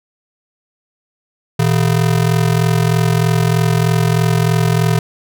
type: ring-modulated tone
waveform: square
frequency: 139.2 Hz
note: C#3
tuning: 8 cents sharp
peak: -9 dBFS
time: 1.59-4.99 s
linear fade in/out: 2 ms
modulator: 21.6 Hz
effects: none